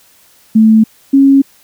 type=tone pair in turn; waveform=sine; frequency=219.8 / 274.1 Hz; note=A3 / C#4; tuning=-2 / -19 cents; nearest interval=major third; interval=383 cents; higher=second; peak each=-3 dBFS; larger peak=neither; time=0.55-0.84 / 1.13-1.42 s; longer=neither; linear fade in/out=10 ms; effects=white hiss -47 dBFS RMS until 1.63 s